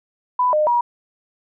sine tone with pitch steps, 995 / 609 / 958 Hz, B5 / D#5 / A#5, +13 / -37 / +47 cents, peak -14 dBFS, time 0.39-0.81 s, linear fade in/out 5 ms, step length 140 ms, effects none

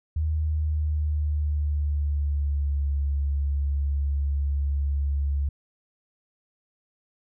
sine tone with pitch glide, 77.78 to 70.51 Hz, D#2 to C#2, 0 to +30 cents, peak -22 dBFS, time 0.16-5.49 s, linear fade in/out 5 ms, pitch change -170 cents, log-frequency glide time 0.28-2.89 s, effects none

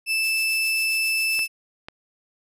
35% pulse tone, 2637 Hz, E7, in tune, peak -19 dBFS, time 0.06-1.48 s, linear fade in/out 50 ms
violet noise with tremolo, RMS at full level -31 dBFS, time 0.23-1.47 s, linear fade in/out 10 ms, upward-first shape triangle, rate 7.4 Hz, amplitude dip 75%
clicks, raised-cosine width 0.3 ms, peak -20 dBFS, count 2, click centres 1.392 / 1.885 s
effects resampled to 32000 Hz

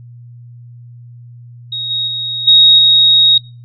sine tone with level steps, 3767 Hz, A#7, 17 cents sharp, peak -18 / -14 / -17 / -3 / -5 dBFS, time 1.72-3.38 s, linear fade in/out 5 ms, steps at 1.9 / 2.07 / 2.47 / 2.78 s, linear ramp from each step 10 ms, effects noise-tail reverb RT60 0.4 s tail -26 dB re dry + added 120 Hz sine -33 dBFS peak until 3.64 s

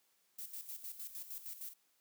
violet noise with tremolo, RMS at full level -45 dBFS, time 0.38-1.74 s, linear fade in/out 10 ms, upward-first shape square, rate 6.5 Hz, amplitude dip 65%, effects white hiss -75 dBFS RMS until 2 s + high-pass 150 Hz 12 dB/octave

